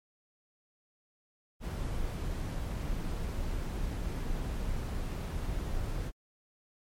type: noise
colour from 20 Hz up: brown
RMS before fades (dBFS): -34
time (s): 1.6-6.12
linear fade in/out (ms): 50
effects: MP3 64 kbps